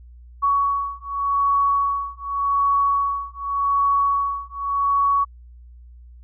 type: beating tone pair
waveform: sine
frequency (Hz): 1121 / 1121.86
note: C#6 / C#6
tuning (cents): +19 / +20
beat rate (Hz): 0.86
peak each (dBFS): -21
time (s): 0.42-5.25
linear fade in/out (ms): 20
effects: added 60 Hz sine -41 dBFS peak until 6.23 s